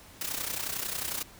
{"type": "noise with amplitude modulation", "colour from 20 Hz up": "white", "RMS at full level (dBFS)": -31, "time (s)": [0.21, 1.23], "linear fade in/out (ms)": 2, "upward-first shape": "sine", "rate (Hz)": 31.1, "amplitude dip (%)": 70, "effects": ["pink hiss -52 dBFS RMS until 1.39 s"]}